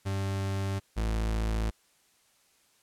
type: tone pair in turn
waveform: 40% pulse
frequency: 97.6 / 54.78 Hz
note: G2 / A1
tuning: -7 / -7 cents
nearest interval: minor seventh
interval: 1000 cents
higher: first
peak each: -28 / -26 dBFS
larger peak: second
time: 0.05-0.8 / 0.96-1.71 s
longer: neither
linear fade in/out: 20 ms
effects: white hiss -66 dBFS RMS until 2.82 s + low-pass 11000 Hz 12 dB/octave